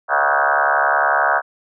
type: tone with frequency modulation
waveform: sine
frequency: 1108.7 Hz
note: C#6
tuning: in tune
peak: -13 dBFS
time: 0.08-1.42 s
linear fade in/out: 50 ms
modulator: 71.2 Hz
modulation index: 7
effects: none